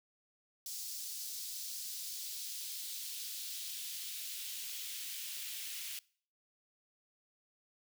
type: noise with high-pass filter sweep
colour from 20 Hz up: white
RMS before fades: -43 dBFS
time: 0.66-5.99 s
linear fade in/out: 2 ms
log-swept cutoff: 5100 to 2600 Hz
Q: 1.5
effects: noise-tail reverb RT60 0.5 s tail -23 dB re dry